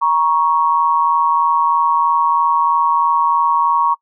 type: tone pair together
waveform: sine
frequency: 945.6 / 1108.7 Hz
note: A#5 / C#6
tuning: +24 / 0 cents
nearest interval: minor third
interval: 276 cents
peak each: -14 dBFS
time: 0.01-3.95 s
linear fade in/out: 20 ms
effects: noise-tail reverb RT60 0.1 s tail -25 dB re dry